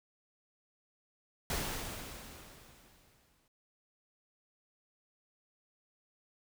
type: noise with exponential decay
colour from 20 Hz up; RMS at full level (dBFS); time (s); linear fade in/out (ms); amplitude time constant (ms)
pink; -34; 1.5-3.48; 2; 430
effects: none